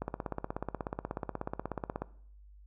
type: click train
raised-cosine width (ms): 1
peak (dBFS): -20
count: 34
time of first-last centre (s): 0.02-2.02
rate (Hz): 16.5
effects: noise-tail reverb RT60 0.6 s tail -19 dB re dry + added 50 Hz sine -52 dBFS peak until 2.66 s